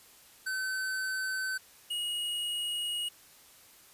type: tone pair in turn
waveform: square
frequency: 1529 / 2886 Hz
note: G6 / F#7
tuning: -44 / -44 cents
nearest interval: major seventh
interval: 1100 cents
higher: second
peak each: -32 / -32 dBFS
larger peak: neither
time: 0.46-1.58 / 1.9-3.09 s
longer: second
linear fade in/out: 10 ms
effects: white hiss -57 dBFS RMS until 3.93 s + resampled to 32000 Hz